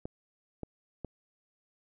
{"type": "clicks", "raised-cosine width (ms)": 2, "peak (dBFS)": -24, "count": 3, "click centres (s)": [0.055, 0.633, 1.047], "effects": []}